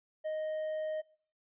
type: tone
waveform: triangle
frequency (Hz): 622.3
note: D#5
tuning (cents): 0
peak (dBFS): -31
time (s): 0.24-1.02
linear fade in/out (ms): 20
effects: noise-tail reverb RT60 0.5 s tail -22 dB re dry + resampled to 8000 Hz